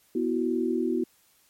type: chord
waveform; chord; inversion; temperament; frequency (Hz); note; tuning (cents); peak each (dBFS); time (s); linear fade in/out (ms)
sine; B suspended fourth; none; just; 246.9 / 329.3 / 370.4; B3 / E4 / F#4; 0 / -2 / +2; -28; 0.15-1.04; 5
effects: white hiss -63 dBFS RMS until 1.49 s + MP3 64 kbps